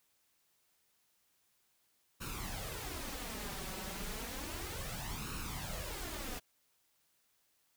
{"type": "noise with flanger", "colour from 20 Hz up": "pink", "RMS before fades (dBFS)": -42, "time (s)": [2.2, 6.4], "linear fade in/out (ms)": 20, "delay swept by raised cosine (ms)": [0.73, 5.33], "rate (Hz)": 0.32, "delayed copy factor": 0.65, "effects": ["white hiss -75 dBFS RMS until 7.76 s"]}